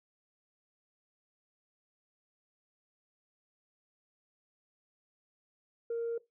sine tone, 464.8 Hz, A#4, 5 cents flat, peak -30 dBFS, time 5.9-6.18 s, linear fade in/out 5 ms, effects noise-tail reverb RT60 0.2 s tail -20 dB re dry + tanh soft clip ceiling -29 dBFS

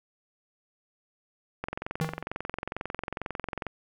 click train, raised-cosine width 0.5 ms, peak -17 dBFS, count 46, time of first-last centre 1.64-3.667 s, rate 22.2 Hz
square tone with exponential decay, 159 Hz, D#3, 38 cents sharp, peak -24 dBFS, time 2.01-2.23 s, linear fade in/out 2 ms, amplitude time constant 47 ms
effects none

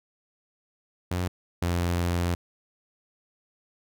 sawtooth tone pair in turn, 89.6 / 87.05 Hz, F2 / F2, +45 / -5 cents, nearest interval unison, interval 50 cents, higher first, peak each -22 / -20 dBFS, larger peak second, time 1.11-1.28 / 1.62-2.35 s, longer second, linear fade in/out 5 ms, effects none

